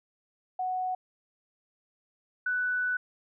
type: tone pair in turn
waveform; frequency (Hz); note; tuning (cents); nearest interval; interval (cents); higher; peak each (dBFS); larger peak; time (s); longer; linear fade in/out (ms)
sine; 740 / 1489.4; F#5 / F#6; 0 / +11; octave; 1211; second; -28 / -26; second; 0.59-0.95 / 2.46-2.97; second; 5
effects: none